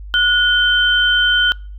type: tone pair together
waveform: sine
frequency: 1458 / 3095 Hz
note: F#6 / G7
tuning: -26 / -23 cents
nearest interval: octave + minor second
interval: 1303 cents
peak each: -14 dBFS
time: 0.14-1.52 s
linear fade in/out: 0 ms
effects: noise-tail reverb RT60 0.4 s tail -25 dB re dry + added 50 Hz sine -29 dBFS peak until 1.78 s